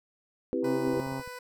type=chord; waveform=sine; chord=C major seventh; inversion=none; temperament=equal; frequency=261.6 / 329.6 / 392 / 493.9 Hz; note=C4 / E4 / G4 / B4; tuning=0 / 0 / 0 / 0 cents; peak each=-32 dBFS; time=0.53-1 s; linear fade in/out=0 ms
type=harmonic tone; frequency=133.7 Hz; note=C3; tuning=38 cents sharp; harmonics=1 / 2 / 3 / 4 / 5 / 6 / 7 / 8 / 9; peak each=-38 / -36 / -44 / -43 / -47 / -43 / -42 / -49 / -54 dBFS; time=0.62-1.23 s; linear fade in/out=50 ms
type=tone; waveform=15% pulse; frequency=497.3 Hz; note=B4; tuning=12 cents sharp; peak=-33 dBFS; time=0.64-1.39 s; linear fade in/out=5 ms
type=clicks; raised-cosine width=5 ms; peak=-36 dBFS; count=7; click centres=0.879 / 0.933 / 0.974 / 1.068 / 1.122 / 1.197 / 1.276 s
effects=none